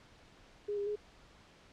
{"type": "tone with pitch steps", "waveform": "sine", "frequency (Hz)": [412.6, 404.8, 417.6], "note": ["G#4", "G#4", "G#4"], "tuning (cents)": [-11, -44, 10], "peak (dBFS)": -33, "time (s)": [0.68, 0.959], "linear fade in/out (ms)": 10, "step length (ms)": 93, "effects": ["pink hiss -60 dBFS RMS until 1.72 s", "low-pass 5000 Hz 12 dB/octave"]}